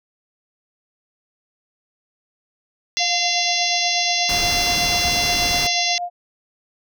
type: harmonic tone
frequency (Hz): 687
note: F5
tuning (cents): -29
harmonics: 3 / 4 / 5 / 6 / 7 / 8 / 9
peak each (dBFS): -26 / -26 / -26 / -26 / -26 / -26 / -26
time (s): 2.97-5.98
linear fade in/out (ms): 0
type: tone with tremolo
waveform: sine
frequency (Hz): 705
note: F5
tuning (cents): +16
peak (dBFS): -21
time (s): 2.99-6.1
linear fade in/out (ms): 20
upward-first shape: triangle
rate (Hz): 8.3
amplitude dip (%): 75
type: noise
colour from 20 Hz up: pink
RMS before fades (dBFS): -27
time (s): 4.29-5.67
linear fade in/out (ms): 2
effects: none